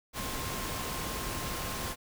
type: tone in noise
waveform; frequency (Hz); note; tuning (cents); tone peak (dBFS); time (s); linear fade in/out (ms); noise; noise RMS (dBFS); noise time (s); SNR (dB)
sine; 1060; C6; +22; -43; 0.13-1.96; 50; pink; -36; 0.13-1.96; -10
effects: none